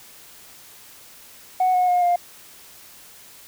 sine tone with pitch steps, 740 / 727.7 / 715.6 / 703.7 Hz, F#5 / F#5 / F5 / F5, 0 / -29 / +42 / +13 cents, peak -14 dBFS, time 1.6-2.16 s, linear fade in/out 5 ms, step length 140 ms, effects tanh soft clip ceiling -13 dBFS + white hiss -46 dBFS RMS until 3.47 s

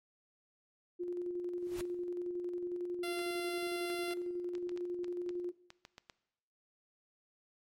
sine tone with tremolo, 353.5 Hz, F4, 21 cents sharp, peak -34 dBFS, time 0.99-5.52 s, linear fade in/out 20 ms, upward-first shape square, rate 11 Hz, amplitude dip 30%
pink noise with exponential growth, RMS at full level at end -42 dBFS, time 1.57-1.81 s, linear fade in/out 0 ms, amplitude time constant 51 ms
10% pulse tone, 690 Hz, F5, 21 cents flat, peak -31 dBFS, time 3.03-4.14 s, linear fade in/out 5 ms
clicks, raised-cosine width 0.2 ms, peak -32 dBFS, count 12, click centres 3.192 / 3.901 / 4.11 / 4.552 / 4.693 / 4.775 / 5.044 / 5.292 / 5.704 / 5.851 / 5.981 / 6.098 s
effects noise-tail reverb RT60 0.9 s tail -19 dB re dry + MP3 64 kbps

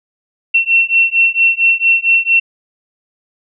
sine beating tone pair, 2709 / 2713.4 Hz, E7 / E7, +47 / +49 cents, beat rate 4.4 Hz, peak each -12 dBFS, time 0.54-2.4 s, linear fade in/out 10 ms, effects none

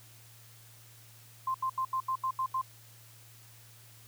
sine tone bursts, 1046.5 Hz, C6, in tune, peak -28 dBFS, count 8, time 1.47-2.615 s, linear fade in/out 5 ms, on 74 ms, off 79 ms, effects added 114 Hz sine -56 dBFS peak until 4.07 s + white hiss -57 dBFS RMS until 4.07 s

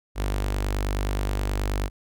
sawtooth tone with notch filter, 49.45 Hz, G1, 16 cents sharp, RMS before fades -26 dBFS, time 0.15-1.9 s, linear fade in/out 50 ms, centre 160 Hz, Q 1.4, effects none

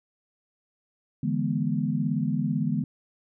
sine chord, E dominant seventh, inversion third, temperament equal with one note detuned, 146.83 / 164.81 / 207.7 / 243.7 Hz, D3 / E3 / G#3 / B3, 0 / 0 / 0 / -23 cents, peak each -29 dBFS, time 1.23-2.84 s, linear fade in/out 5 ms, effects none

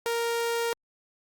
sawtooth tone, 466.2 Hz, A#4, in tune, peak -22 dBFS, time 0.06-0.73 s, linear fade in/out 0 ms, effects Opus 48 kbps

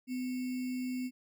sine tone with sample-and-hold, 253.3 Hz, B3, 44 cents sharp, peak -33 dBFS, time 0.07-1.11 s, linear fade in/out 50 ms, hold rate 2450 Hz, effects none

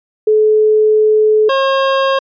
sine / 25% pulse tone pair in turn, 430 / 539.4 Hz, A4 / C#5, -40 / -47 cents, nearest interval major third, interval 393 cents, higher second, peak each -7 dBFS, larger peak neither, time 0.27-1.49 / 1.49-2.19 s, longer first, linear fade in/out 5 ms, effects resampled to 11025 Hz

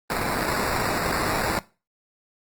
violet noise with sample-and-hold, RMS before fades -25 dBFS, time 0.1-1.59 s, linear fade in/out 2 ms, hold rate 3150 Hz, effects noise-tail reverb RT60 0.3 s tail -19 dB re dry + Opus 24 kbps

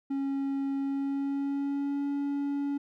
triangle tone with pitch glide, 274.7 to 282.9 Hz, C#4 to C#4, -16 to +35 cents, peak -26 dBFS, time 0.1-2.78 s, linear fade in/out 10 ms, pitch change +51 cents, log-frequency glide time 0.78-2.07 s, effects none

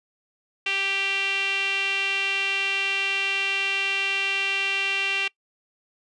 sawtooth tone with band-pass filter, 392 Hz, G4, in tune, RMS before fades -25 dBFS, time 0.66-5.28 s, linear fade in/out 5 ms, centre 2700 Hz, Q 5.9, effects noise-tail reverb RT60 0.1 s tail -23 dB re dry + resampled to 24000 Hz

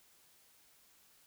silence, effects white hiss -66 dBFS RMS until 1.26 s

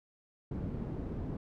white low-pass noise, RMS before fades -38 dBFS, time 0.51-1.37 s, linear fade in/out 5 ms, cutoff 220 Hz, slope 12 dB/octave, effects none

